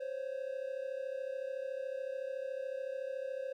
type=tone pair together; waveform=triangle; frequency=520.2 / 554 Hz; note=C5 / C#5; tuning=-10 / -1 cents; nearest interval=minor second; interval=109 cents; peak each=-37 / -39 dBFS; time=0-3.53 s; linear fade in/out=10 ms; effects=none